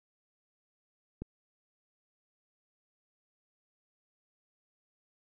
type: click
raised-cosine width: 3 ms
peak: -25 dBFS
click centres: 1.22 s
effects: none